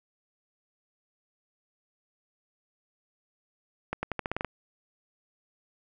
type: accelerating click train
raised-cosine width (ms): 0.5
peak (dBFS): -15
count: 9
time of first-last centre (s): 3.93-4.447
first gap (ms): 100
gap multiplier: 0.87
effects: none